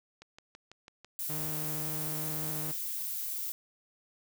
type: click train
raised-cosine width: 0.2 ms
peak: -32 dBFS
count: 6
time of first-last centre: 0.22-1.046 s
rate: 6.05 Hz
type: noise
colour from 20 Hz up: violet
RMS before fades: -36 dBFS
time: 1.19-3.52 s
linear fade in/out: 0 ms
type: tone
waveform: sawtooth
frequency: 153.5 Hz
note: D#3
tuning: 23 cents flat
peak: -34 dBFS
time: 1.29-2.72 s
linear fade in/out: 10 ms
effects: none